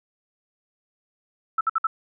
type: tone bursts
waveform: sine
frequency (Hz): 1318.5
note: E6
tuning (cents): 0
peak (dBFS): -18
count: 4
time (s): 1.58-1.87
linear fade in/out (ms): 5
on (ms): 29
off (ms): 58
effects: none